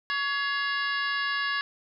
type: harmonic tone with a mistuned harmonic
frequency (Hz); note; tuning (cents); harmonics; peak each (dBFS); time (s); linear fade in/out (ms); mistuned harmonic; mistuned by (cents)
562; C#5; +24; 2 / 3 / 4 / 5 / 6 / 7 / 8 / 9; -32 / -28 / -39 / -36 / -42 / -40 / -41 / -41; 0.1-1.61; 0; 4; -110
effects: none